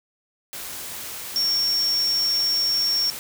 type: tone in noise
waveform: sine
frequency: 5500 Hz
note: F8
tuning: 27 cents flat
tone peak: -19 dBFS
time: 1.36-3.1 s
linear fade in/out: 0 ms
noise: white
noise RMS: -34 dBFS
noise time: 0.53-3.19 s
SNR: +12 dB
effects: none